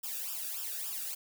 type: noise with flanger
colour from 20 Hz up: blue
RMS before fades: -38 dBFS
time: 0.03-1.15 s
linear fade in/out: 10 ms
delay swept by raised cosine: 0.47 to 0.98 ms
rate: 3.5 Hz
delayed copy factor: -0.9
effects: none